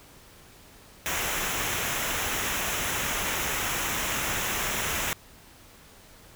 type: noise with comb filter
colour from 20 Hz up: pink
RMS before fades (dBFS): -29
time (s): 1.06-5.13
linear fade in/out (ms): 0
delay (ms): 0.22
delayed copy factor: -0.6
effects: pink hiss -52 dBFS RMS until 6.35 s